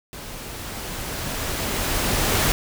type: noise with level ramp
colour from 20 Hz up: pink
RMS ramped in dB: -37 to -19 dBFS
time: 0.13-2.52 s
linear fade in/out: 0 ms
effects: none